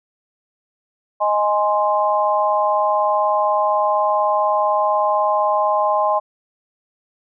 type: chord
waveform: sine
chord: Ab major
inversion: second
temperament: equal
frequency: 622.3 / 830.6 / 1046.5 Hz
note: Eb5 / Ab5 / C6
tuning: 0 / 0 / 0 cents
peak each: -19 dBFS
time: 1.2-6.2 s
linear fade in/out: 20 ms
effects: none